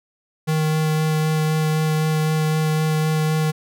square tone with vibrato, 156 Hz, D#3, 5 cents sharp, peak -18 dBFS, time 0.47-3.52 s, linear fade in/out 20 ms, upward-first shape sine, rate 3.9 Hz, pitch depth 9 cents each way, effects none

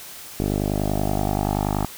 10% pulse tone with low-pass filter sweep, 50.5 Hz, G#1, 48 cents flat, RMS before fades -23 dBFS, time 0.4-1.85 s, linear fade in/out 0 ms, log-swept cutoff 490 to 990 Hz, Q 3.1, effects white hiss -39 dBFS RMS until 1.97 s

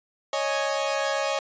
sawtooth chord, C# suspended second, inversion none, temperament equal, 554.4 / 622.3 / 830.6 Hz, C#5 / D#5 / G#5, 0 / 0 / 0 cents, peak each -23 / -25 / -27 dBFS, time 0.33-1.39 s, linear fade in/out 2 ms, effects resampled to 16000 Hz

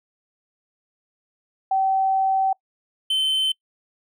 sine / triangle tone pair in turn, 769 / 3076 Hz, G5 / G7, -33 / -33 cents, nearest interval 2 octaves, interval 2400 cents, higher second, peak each -17 dBFS, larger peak neither, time 1.71-2.53 / 3.1-3.52 s, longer first, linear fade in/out 5 ms, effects noise-tail reverb RT60 0.1 s tail -25 dB re dry

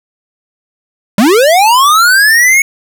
square linear sweep, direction up, 185 to 2217 Hz, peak -5 dBFS, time 1.18-2.62 s, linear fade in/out 2 ms, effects none

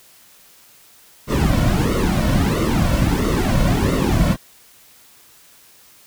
brown noise with flanger, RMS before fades -17 dBFS, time 1.27-4.37 s, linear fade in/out 50 ms, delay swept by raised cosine 1.2 to 2.5 ms, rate 1.5 Hz, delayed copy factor -0.8, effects white hiss -49 dBFS RMS until 6.06 s

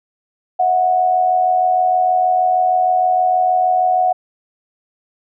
sine tone pair together, 646 / 732.4 Hz, E5 / F#5, -35 / -18 cents, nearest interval major second, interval 217 cents, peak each -21 / -12 dBFS, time 0.59-4.13 s, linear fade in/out 10 ms, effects none

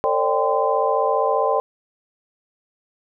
sine tone cluster, 451.9 / 542 / 597 / 788 / 1028 Hz, A4 / C#5 / D5 / G5 / C6, +46 / -39 / +28 / +9 / -31 cents, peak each -23 dBFS, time 0.04-1.6 s, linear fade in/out 0 ms, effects none

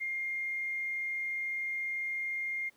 triangle tone with tanh clipping, 2119 Hz, C7, 21 cents sharp, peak -32 dBFS, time 0-2.7 s, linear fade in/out 20 ms, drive 3 dB, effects pink hiss -67 dBFS RMS until 2.76 s + high-pass 150 Hz 12 dB/octave

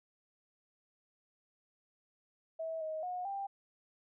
sine tone with pitch steps, 648 / 629 / 724 / 791 Hz, E5 / D#5 / F#5 / G5, -30 / +19 / -38 / +15 cents, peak -36 dBFS, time 2.59-3.47 s, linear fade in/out 10 ms, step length 220 ms, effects none

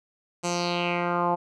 10% pulse tone with low-pass filter sweep, 174.61 Hz, F3, in tune, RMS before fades -26 dBFS, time 0.43-1.36 s, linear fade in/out 20 ms, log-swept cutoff 7600 to 840 Hz, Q 3.3, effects none

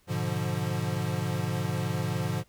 square chord, G# diminished seventh, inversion none, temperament equal, 103.83 / 123.47 / 146.83 / 174.61 Hz, G#2 / B2 / D3 / F3, 0 / 0 / 0 / 0 cents, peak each -34 dBFS, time 0.07-2.44 s, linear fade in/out 50 ms, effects pink hiss -65 dBFS RMS until 2.48 s

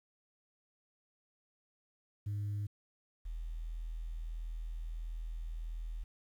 sine tone pair in turn, 102.7 / 40.76 Hz, G#2 / E1, -19 / -19 cents, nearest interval octave + major third, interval 1600 cents, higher first, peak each -32 / -37 dBFS, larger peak first, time 2.26-2.67 / 3.25-6.04 s, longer second, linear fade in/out 10 ms, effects tanh soft clip ceiling -33 dBFS + 11-bit

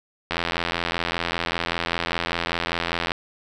click train, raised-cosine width 0.3 ms, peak -7 dBFS, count 240, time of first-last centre 0.31-3.118 s, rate 85.1 Hz, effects none

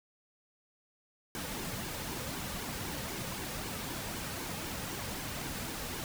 pink noise with flanger, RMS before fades -39 dBFS, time 1.35-6.04 s, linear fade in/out 0 ms, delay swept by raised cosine 1.5 to 3 ms, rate 3.9 Hz, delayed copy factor -0.5, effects none

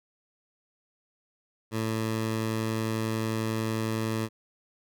15% pulse tone, 111.1 Hz, A2, 17 cents sharp, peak -21 dBFS, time 1.71-4.29 s, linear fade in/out 50 ms, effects none

